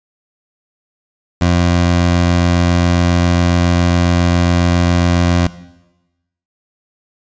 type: tone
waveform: 20% pulse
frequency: 87.31 Hz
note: F2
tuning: in tune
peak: -5 dBFS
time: 1.41-5.47 s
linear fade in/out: 5 ms
effects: noise-tail reverb RT60 1.0 s tail -17 dB re dry + resampled to 16000 Hz